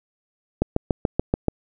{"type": "click train", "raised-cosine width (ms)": 2, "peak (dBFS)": -5, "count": 7, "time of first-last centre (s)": [0.62, 1.483], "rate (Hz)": 6.95, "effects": []}